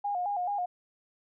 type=tone with vibrato; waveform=sine; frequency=764 Hz; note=G5; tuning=45 cents flat; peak=-28 dBFS; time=0.04-0.66 s; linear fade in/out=10 ms; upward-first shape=square; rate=4.6 Hz; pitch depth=110 cents each way; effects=none